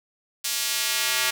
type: tone with high-pass filter sweep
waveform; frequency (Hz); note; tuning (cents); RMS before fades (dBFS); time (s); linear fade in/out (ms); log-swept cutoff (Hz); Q
square; 127.7; C3; -42; -25; 0.44-1.31; 10; 4500 to 1900; 0.73
effects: none

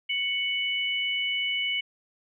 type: tone pair together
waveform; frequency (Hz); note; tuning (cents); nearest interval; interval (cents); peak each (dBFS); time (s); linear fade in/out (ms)
sine; 2223 / 2970; C#7 / F#7; +4 / +6; perfect fourth; 502; -28; 0.09-1.81; 10
effects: none

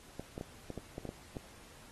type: clicks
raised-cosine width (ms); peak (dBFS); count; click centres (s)
2; -27; 9; 0.196 / 0.379 / 0.411 / 0.703 / 0.777 / 0.981 / 1.053 / 1.091 / 1.368
effects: pink hiss -57 dBFS RMS until 1.91 s + AAC 32 kbps

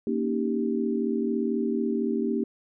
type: chord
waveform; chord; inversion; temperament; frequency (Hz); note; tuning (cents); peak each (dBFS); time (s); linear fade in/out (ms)
sine; Eb dominant seventh; second; equal; 233.1 / 277.2 / 311.1 / 392; Bb3 / Db4 / Eb4 / G4; 0 / 0 / 0 / 0; -27 / -32 / -31 / -29; 0.07-2.44; 2
effects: none

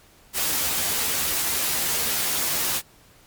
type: noise with comb filter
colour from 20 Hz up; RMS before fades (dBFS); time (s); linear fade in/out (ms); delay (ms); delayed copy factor
white; -24; 0.33-2.82; 50; 13; +0.75
effects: pink hiss -54 dBFS RMS until 3.26 s + MP3 96 kbps

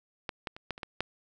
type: clicks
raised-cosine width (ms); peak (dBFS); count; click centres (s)
0.3; -17 / -18 / -28 / -17 / -28 / -20 / -13; 7; 0.292 / 0.472 / 0.565 / 0.707 / 0.779 / 0.832 / 1.006
effects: none

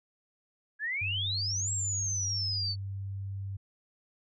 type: exponential two-way sweep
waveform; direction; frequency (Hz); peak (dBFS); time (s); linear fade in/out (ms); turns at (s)
sine; up then down; 1645 to 7660 to 4437; -30; 0.79-2.76; 50; 1.72
type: tone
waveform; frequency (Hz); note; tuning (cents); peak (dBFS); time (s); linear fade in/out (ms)
sine; 97.9; G2; -2; -34; 1.01-3.57; 10
effects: none

